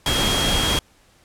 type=tone in noise; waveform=sine; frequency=3264 Hz; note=G#7; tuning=31 cents flat; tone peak=-22 dBFS; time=0.06-0.79 s; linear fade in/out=2 ms; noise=pink; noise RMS=-21 dBFS; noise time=0.06-0.79 s; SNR=-4 dB; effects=pink hiss -56 dBFS RMS until 1.24 s + low-pass 11000 Hz 12 dB/octave